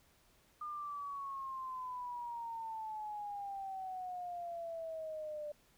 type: exponential sweep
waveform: sine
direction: down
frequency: 1215 to 591 Hz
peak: -40 dBFS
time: 0.61-5.52 s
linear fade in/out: 5 ms
effects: pink hiss -69 dBFS RMS until 5.77 s